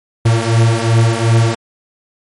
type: beating tone pair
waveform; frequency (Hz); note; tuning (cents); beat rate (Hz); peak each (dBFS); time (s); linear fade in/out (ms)
45% pulse; 113.1 / 115.8; A2 / A#2; +48 / -11; 2.7; -12 / -13; 0.25-1.55; 10
effects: MP3 48 kbps